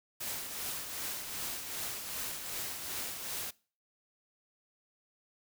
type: noise with tremolo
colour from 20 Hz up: white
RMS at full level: -37 dBFS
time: 0.2-3.51 s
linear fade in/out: 10 ms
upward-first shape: triangle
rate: 2.6 Hz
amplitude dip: 50%
effects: noise-tail reverb RT60 0.4 s tail -23 dB re dry